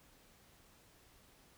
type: silence
effects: pink hiss -65 dBFS RMS until 1.57 s